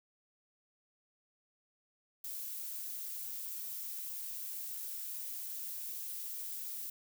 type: noise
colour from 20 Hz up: violet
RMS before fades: -42 dBFS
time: 2.24-6.9 s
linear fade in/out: 5 ms
effects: none